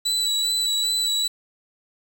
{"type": "tone with vibrato", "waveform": "35% pulse", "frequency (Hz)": 3951, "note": "B7", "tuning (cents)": 0, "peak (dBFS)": -19, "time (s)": [0.05, 1.28], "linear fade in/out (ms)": 10, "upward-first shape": "sine", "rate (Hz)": 2.5, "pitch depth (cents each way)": 20, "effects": ["8-bit"]}